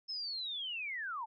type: linear sweep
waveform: sine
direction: down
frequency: 5274 to 835 Hz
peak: -37 dBFS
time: 0.08-1.26 s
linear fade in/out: 20 ms
effects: none